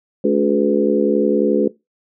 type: harmonic tone with a mistuned harmonic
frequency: 71.2 Hz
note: C#2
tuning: 47 cents sharp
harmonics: 3 / 4 / 5 / 6 / 7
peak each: -19 / -19 / -19 / -19 / -19 dBFS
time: 0.24-1.68 s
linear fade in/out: 5 ms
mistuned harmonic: 5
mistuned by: +37 cents
effects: noise-tail reverb RT60 0.2 s tail -19 dB re dry